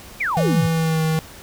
sine exponential sweep, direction down, 2500 to 92.5 Hz, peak -19 dBFS, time 0.2-0.67 s, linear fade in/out 10 ms
square tone with pitch glide, 164.81 to 159.1 Hz, E3 to D#3, 0 to +39 cents, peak -18 dBFS, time 0.37-1.19 s, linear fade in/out 0 ms, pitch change -61 cents, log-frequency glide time 0.65-1.02 s
effects pink hiss -41 dBFS RMS until 1.42 s

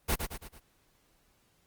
pink noise with echo, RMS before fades -27 dBFS, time 0.08-0.16 s, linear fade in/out 20 ms, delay 110 ms, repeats 4, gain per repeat -6 dB, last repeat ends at 0.6 s, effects pink hiss -69 dBFS RMS until 1.66 s + Opus 32 kbps

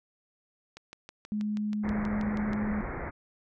click train, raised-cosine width 0.2 ms, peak -27 dBFS, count 12, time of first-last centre 0.77-2.533 s, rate 6.24 Hz
sine tone, 210.4 Hz, G#3, 23 cents sharp, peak -28 dBFS, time 1.32-2.81 s, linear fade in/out 0 ms
pink low-pass noise, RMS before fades -36 dBFS, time 1.83-3.11 s, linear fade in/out 20 ms, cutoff 2200 Hz, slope 96 dB/octave
effects none

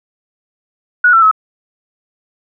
sine tone with pitch steps, 1460 / 1342 / 1287 Hz, F#6 / E6 / E6, -24 / +31 / -42 cents, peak -5 dBFS, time 1.04-1.313 s, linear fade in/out 5 ms, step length 91 ms, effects none

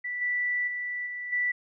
sine tone with level steps, 1968 Hz, B6, 7 cents flat, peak -30 / -25 / -30 / -33 / -24 dBFS, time 0.04-1.52 s, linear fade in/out 10 ms, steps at 0.21 / 0.67 / 1.06 / 1.32 s, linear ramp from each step 10 ms, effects none

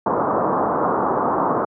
white low-pass noise, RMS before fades -19 dBFS, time 0.06-1.65 s, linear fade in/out 5 ms, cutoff 1200 Hz, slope 48 dB/octave, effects high-pass 200 Hz 12 dB/octave

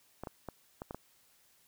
clicks, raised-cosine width 1 ms, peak -26 dBFS, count 6, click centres 0.236 / 0.272 / 0.487 / 0.819 / 0.909 / 0.946 s, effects white hiss -67 dBFS RMS until 1.67 s

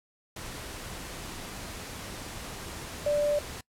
sine tone in noise, 587.3 Hz, D5, in tune, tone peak -23 dBFS, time 3.06-3.39 s, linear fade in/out 5 ms, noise pink, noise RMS -40 dBFS, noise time 0.36-3.61 s, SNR +14 dB, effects noise-tail reverb RT60 0.1 s tail -23 dB re dry + low-pass 12000 Hz 12 dB/octave

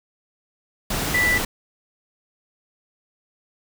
sine tone in noise, 1976 Hz, B6, in tune, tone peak -17 dBFS, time 1.14-1.38 s, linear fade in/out 5 ms, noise pink, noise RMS -25 dBFS, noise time 0.9-1.45 s, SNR +5 dB, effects none

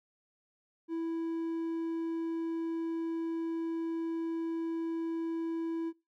triangle tone, 329.6 Hz, E4, in tune, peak -30 dBFS, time 0.88-5.93 s, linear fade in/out 50 ms, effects noise-tail reverb RT60 0.3 s tail -24 dB re dry

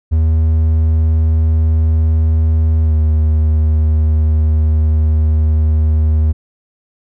triangle tone with pitch glide, 79.5 to 77.68 Hz, D#2 to D#2, +38 to -2 cents, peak -7 dBFS, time 0.11-6.33 s, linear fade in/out 20 ms, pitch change -40 cents, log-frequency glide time 2.84-2.93 s, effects none

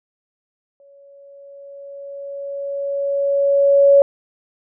sine tone with exponential growth, 560 Hz, C#5, 18 cents sharp, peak -6 dBFS, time 0.8-4.02 s, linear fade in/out 1 ms, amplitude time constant 700 ms, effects none

